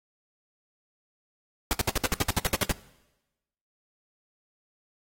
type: noise bursts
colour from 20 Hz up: pink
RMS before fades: -24 dBFS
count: 13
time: 1.71-2.715 s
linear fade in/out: 0 ms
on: 21 ms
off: 61 ms
effects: noise-tail reverb RT60 1.0 s tail -20 dB re dry + AAC 48 kbps